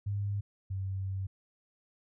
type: tone pair in turn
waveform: sine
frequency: 101.2 / 95.98 Hz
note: G#2 / G2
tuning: -44 / -36 cents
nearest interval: minor second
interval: 92 cents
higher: first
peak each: -30 / -32 dBFS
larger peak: first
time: 0.06-0.41 / 0.7-1.27 s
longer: second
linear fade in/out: 10 ms
effects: none